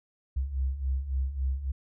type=beating tone pair; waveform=sine; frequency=64 / 67.6 Hz; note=C2 / C#2; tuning=-38 / -43 cents; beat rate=3.6 Hz; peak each=-33 / -28 dBFS; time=0.36-1.72 s; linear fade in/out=10 ms; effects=none